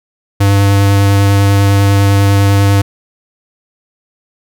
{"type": "tone with vibrato", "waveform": "square", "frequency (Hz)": 99.6, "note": "G2", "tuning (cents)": 28, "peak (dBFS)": -7, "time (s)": [0.4, 2.82], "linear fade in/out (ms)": 10, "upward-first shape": "sine", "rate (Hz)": 10, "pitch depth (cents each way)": 10, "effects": []}